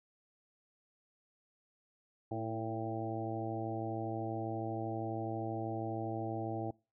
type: harmonic tone with a mistuned harmonic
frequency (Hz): 112.5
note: A2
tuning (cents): +39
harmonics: 1 / 2 / 3 / 4 / 5 / 6 / 7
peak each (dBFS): -41 / -46 / -40 / -46 / -47 / -44 / -43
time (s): 2.31-6.71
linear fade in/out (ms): 5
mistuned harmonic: 3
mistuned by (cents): -31
effects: noise-tail reverb RT60 0.3 s tail -23 dB re dry